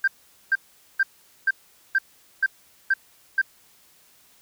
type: tone bursts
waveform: sine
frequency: 1576 Hz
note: G6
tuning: 9 cents sharp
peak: -15 dBFS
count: 8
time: 0.04-3.416 s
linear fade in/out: 5 ms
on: 37 ms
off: 440 ms
effects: tanh soft clip ceiling -12 dBFS + white hiss -57 dBFS RMS until 4.41 s